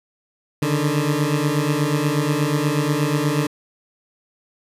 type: beating tone pair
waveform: 20% pulse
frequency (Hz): 144 / 152.3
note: D3 / D#3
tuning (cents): -34 / -37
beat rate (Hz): 8.3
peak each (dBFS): -16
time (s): 0.62-3.47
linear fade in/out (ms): 5
effects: resampled to 32000 Hz